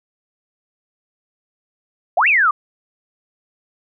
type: exponential two-way sweep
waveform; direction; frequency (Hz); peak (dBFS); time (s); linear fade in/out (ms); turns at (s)
sine; up then down; 609 to 2772 to 1139; -11; 2.17-2.51; 5; 2.28
effects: none